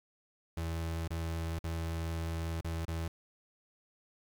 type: tone with dropouts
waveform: 35% pulse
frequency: 82.3 Hz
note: E2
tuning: 2 cents flat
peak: -32 dBFS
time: 0.57-3.08 s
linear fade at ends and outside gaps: 5 ms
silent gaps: 1.079-1.105 / 1.591-1.64 / 2.611-2.645 / 2.853-2.88 s
effects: 10-bit